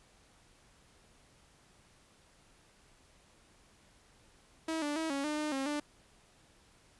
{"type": "tone with pitch steps", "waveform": "sawtooth", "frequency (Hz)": [322, 293.1, 321.6, 277.5, 301.3, 303, 269.6, 295], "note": ["E4", "D4", "E4", "C#4", "D4", "D#4", "C#4", "D4"], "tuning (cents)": [-41, -3, -43, 2, 44, -46, -48, 8], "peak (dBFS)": -29, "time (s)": [4.68, 5.8], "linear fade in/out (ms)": 5, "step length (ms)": 140, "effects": ["pink hiss -64 dBFS RMS until 6.99 s", "resampled to 24000 Hz"]}